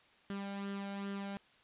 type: tone with flanger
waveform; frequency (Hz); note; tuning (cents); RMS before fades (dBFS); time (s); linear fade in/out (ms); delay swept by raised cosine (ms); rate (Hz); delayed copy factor
sawtooth; 198.7; G3; +24; -41; 0.3-1.37; 0; 0.62 to 1.36; 2.5; +0.55
effects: white hiss -65 dBFS RMS until 1.63 s + resampled to 8000 Hz